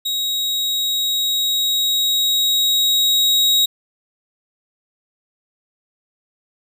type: tone with level ramp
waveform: 40% pulse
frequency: 3800 Hz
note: A#7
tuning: 33 cents sharp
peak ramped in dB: -18 to -11 dBFS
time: 0.05-3.66 s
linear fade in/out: 10 ms
effects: none